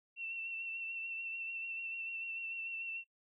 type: tone with vibrato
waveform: sine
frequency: 2700 Hz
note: E7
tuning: 41 cents sharp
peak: -39 dBFS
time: 0.16-3.04 s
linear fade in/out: 50 ms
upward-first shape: sine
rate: 6.8 Hz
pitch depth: 25 cents each way
effects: noise-tail reverb RT60 0.1 s tail -17 dB re dry